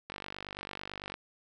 click train, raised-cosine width 0.3 ms, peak -23 dBFS, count 52, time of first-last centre 0.1-1.141 s, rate 49 Hz, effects none

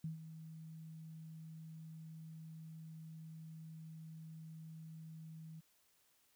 sine tone with ADSR envelope, 160 Hz, D#3, 49 cents sharp, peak -38 dBFS, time 0.04-5.61 s, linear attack 4 ms, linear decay 130 ms, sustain -11 dB, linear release 17 ms, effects white hiss -74 dBFS RMS until 6.35 s

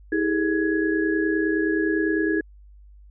sine tone cluster, 321.6 / 400.2 / 429.9 / 1674 Hz, E4 / G4 / A4 / G#6, -43 / +36 / -40 / +13 cents, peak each -22 / -26 / -30 / -27 dBFS, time 0.12-2.41 s, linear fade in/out 5 ms, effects added 50 Hz sine -45 dBFS peak until 3.1 s

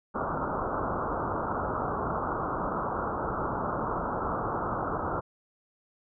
white low-pass noise, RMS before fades -31 dBFS, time 0.14-5.21 s, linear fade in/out 20 ms, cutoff 1400 Hz, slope 96 dB/octave, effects none

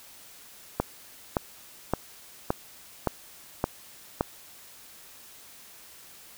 click train, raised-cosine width 1 ms, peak -9 dBFS, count 7, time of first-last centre 0.8-4.209 s, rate 1.76 Hz, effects white hiss -50 dBFS RMS until 6.37 s

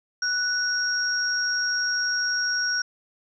sine tone pair together, 1480 / 5588 Hz, F#6 / F8, 0 / 0 cents, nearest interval octave + major seventh, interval 2300 cents, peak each -25 dBFS, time 0.22-2.82 s, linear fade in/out 5 ms, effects none

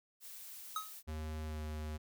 blue noise, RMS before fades -50 dBFS, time 0.2-1.03 s, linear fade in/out 50 ms
square tone with exponential decay, 1271 Hz, D#6, 36 cents sharp, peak -33 dBFS, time 0.76-0.94 s, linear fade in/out 2 ms, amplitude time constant 37 ms
square tone with pitch glide, 77.78 to 76.71 Hz, D#2 to D#2, 0 to -24 cents, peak -40 dBFS, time 1.07-1.98 s, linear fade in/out 20 ms, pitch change -24 cents, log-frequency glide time 1.45-1.6 s
effects none

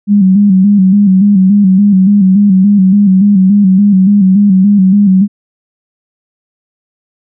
sine tone with vibrato, 196 Hz, G3, in tune, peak -3 dBFS, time 0.07-5.28 s, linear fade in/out 50 ms, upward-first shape square, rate 3.5 Hz, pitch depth 73 cents each way, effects none

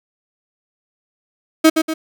35% pulse tone with echo, 318.1 Hz, D#4, 38 cents sharp, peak -5 dBFS, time 1.64-1.7 s, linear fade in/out 10 ms, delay 120 ms, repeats 2, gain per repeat -6 dB, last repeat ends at 1.94 s, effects none

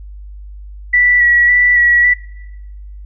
sine tone with vibrato, 1947 Hz, B6, 25 cents flat, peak -7 dBFS, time 0.93-2.14 s, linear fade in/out 10 ms, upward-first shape square, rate 1.8 Hz, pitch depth 17 cents each way, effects noise-tail reverb RT60 1.0 s tail -22 dB re dry + added 50 Hz sine -29 dBFS peak until 3.05 s

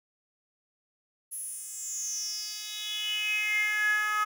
10% pulse tone with high-pass filter sweep, 423.2 Hz, G#4, 33 cents sharp, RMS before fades -31 dBFS, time 1.31-4.25 s, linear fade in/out 20 ms, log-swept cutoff 11000 to 1300 Hz, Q 8.1, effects none

